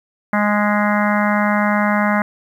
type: harmonic tone with a mistuned harmonic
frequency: 207.7 Hz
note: G#3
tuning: in tune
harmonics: 1 / 3 / 4 / 5 / 6 / 7 / 8 / 9 / 10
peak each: -17 / -22 / -23 / -24 / -25 / -25 / -26 / -27 / -27 dBFS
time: 0.33-2.22 s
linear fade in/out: 2 ms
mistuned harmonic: 9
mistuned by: +18 cents
effects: 8-bit